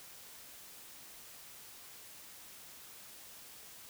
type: silence
effects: white hiss -53 dBFS RMS until 3.89 s